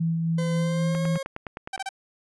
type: tone with tremolo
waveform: sine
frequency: 164.81 Hz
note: E3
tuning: in tune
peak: -21 dBFS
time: 0-1.18 s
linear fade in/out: 10 ms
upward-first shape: sine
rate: 3.8 Hz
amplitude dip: 25%
type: tone with pitch glide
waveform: 40% pulse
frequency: 511 to 541.4 Hz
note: C5 to C#5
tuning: -41 to -41 cents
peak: -29 dBFS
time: 0.38-1.23 s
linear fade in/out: 5 ms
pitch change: +100 cents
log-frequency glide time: 0.54-1.02 s
type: click train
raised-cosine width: 0.5 ms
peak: -19 dBFS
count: 9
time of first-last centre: 0.95-1.778 s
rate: 9.66 Hz
type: tone bursts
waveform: sawtooth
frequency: 775 Hz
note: G5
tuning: 20 cents flat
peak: -25 dBFS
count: 3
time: 1.73-1.891 s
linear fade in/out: 5 ms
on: 33 ms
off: 31 ms
effects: resampled to 24000 Hz